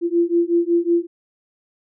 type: beating tone pair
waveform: sine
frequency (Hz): 339.6 / 345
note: F4 / F4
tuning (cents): -48 / -21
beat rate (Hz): 5.4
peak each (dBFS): -18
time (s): 0.01-1.07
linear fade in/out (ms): 50
effects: none